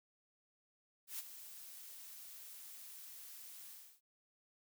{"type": "noise with ADSR envelope", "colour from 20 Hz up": "blue", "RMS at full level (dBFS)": -42, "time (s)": [1.07, 4.01], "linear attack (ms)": 120, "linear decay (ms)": 23, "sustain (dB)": -11, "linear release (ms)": 300, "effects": []}